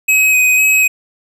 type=tone with vibrato; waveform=square; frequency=2529 Hz; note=D#7; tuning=28 cents sharp; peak=-9 dBFS; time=0.08-0.88 s; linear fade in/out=10 ms; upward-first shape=square; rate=2 Hz; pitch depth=14 cents each way; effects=none